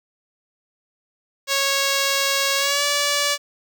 5% pulse tone with pitch glide, 551 to 576.7 Hz, C#5 to D5, -11 to -32 cents, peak -7 dBFS, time 1.47-3.38 s, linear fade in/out 50 ms, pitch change +79 cents, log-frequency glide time 2.57-2.84 s, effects none

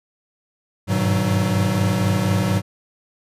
square tone cluster, 98.2 / 102.3 / 122.4 / 156.4 / 188.1 Hz, G2 / G#2 / B2 / D#3 / F#3, +4 / -26 / -15 / +9 / +29 cents, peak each -28 / -22 / -26 / -28 / -22 dBFS, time 0.87-2.62 s, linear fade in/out 50 ms, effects resampled to 32000 Hz

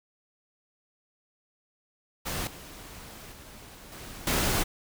pink noise with level steps, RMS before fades -32 / -45 / -48 / -43 / -26 dBFS, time 2.25-4.64 s, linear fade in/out 20 ms, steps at 2.47 / 3.32 / 3.92 / 4.27 s, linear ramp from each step 2 ms, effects none

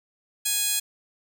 15% pulse tone with high-pass filter, 830.6 Hz, G#5, in tune, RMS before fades -25 dBFS, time 0.45-0.8 s, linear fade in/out 10 ms, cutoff 5600 Hz, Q 1.1, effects none

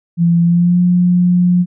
sine tone with pitch glide, 170 to 178.04 Hz, F3 to F3, -46 to +34 cents, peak -8 dBFS, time 0.17-1.66 s, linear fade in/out 50 ms, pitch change +80 cents, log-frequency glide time 0.43-0.8 s, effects none

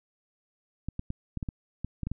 clicks, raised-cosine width 5 ms, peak -20 dBFS, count 10, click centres 0.886 / 0.994 / 1.104 / 1.373 / 1.428 / 1.488 / 1.846 / 2.033 / 2.07 / 2.116 s, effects none

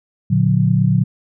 sine chord, Bb augmented, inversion none, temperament just, 116.54 / 145.68 / 182.1 Hz, Bb2 / D3 / F#3, 0 / -14 / -27 cents, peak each -16 dBFS, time 0.3-1.04 s, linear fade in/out 10 ms, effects none

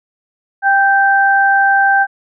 sine tone pair together, 789.9 / 1563 Hz, G5 / G6, +13 / -6 cents, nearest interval octave, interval 1181 cents, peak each -11 dBFS, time 0.62-2.07 s, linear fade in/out 50 ms, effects none

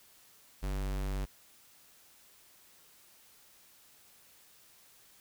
square tone, 48.36 Hz, G1, 23 cents flat, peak -33 dBFS, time 0.62-1.26 s, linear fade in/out 20 ms, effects white hiss -61 dBFS RMS until 5.2 s

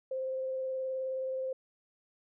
sine tone with vibrato, 523.3 Hz, C5, in tune, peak -32 dBFS, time 0.11-1.53 s, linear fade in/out 5 ms, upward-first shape triangle, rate 19 Hz, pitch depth 15 cents each way, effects none

